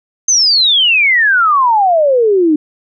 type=exponential sweep; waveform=sine; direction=down; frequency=6390 to 293.7 Hz; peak=-7 dBFS; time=0.28-2.56 s; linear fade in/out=5 ms; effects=none